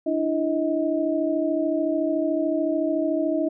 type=tone cluster; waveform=sine; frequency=297.1 / 330.8 / 633 Hz; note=D4 / E4 / D#5; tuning=+20 / +6 / +30 cents; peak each=-25 dBFS; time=0.06-3.49 s; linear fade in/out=10 ms; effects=none